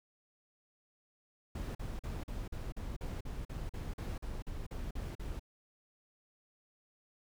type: noise bursts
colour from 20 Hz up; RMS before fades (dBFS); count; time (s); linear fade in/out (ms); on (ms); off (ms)
brown; -40; 16; 1.55-5.395; 5; 200; 43
effects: none